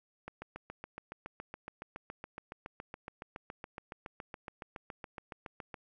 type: click train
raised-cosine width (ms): 0.5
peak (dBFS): -27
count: 40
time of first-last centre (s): 0.28-5.742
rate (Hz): 7.14
effects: none